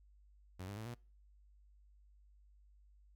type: tone with pitch steps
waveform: sawtooth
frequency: 92.5 / 100.87 / 110 / 119.96 Hz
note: F#2 / G2 / A2 / B2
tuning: 0 / +50 / 0 / -50 cents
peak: -40 dBFS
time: 0.59-0.946 s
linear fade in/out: 10 ms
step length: 89 ms
effects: noise-tail reverb RT60 0.4 s tail -25 dB re dry + added 50 Hz sine -62 dBFS peak until 3.15 s

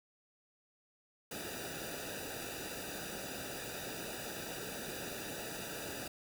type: noise with comb filter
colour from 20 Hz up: pink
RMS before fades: -43 dBFS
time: 1.31-6.08 s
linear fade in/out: 5 ms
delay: 0.93 ms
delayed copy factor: -0.95
effects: none

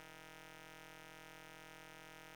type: ring-modulated tone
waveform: 5% pulse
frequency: 155.56 Hz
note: D#3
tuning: in tune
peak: -40 dBFS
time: 0-2.35 s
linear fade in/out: 0 ms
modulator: 1110 Hz
effects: none

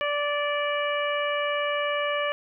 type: harmonic tone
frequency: 583 Hz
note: D5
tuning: 13 cents flat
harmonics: 1 / 2 / 3 / 4 / 5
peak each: -27 / -30 / -32 / -33 / -34 dBFS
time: 0.01-2.32 s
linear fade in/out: 0 ms
effects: none

